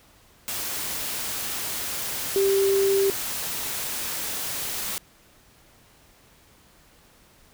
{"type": "tone in noise", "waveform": "sine", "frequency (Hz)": 392, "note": "G4", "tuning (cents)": 0, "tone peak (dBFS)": -18, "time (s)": [2.36, 3.1], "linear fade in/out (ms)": 0, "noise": "white", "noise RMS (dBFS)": -30, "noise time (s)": [0.48, 4.98], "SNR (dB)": 9, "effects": ["pink hiss -56 dBFS RMS until 7.53 s"]}